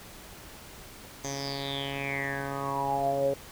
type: tone with low-pass filter sweep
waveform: 10% pulse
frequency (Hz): 138.6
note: C#3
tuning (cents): 0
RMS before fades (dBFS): -31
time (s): 1.24-3.34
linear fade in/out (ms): 2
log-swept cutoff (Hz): 6500 to 500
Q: 9.5
effects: pink hiss -47 dBFS RMS until 3.51 s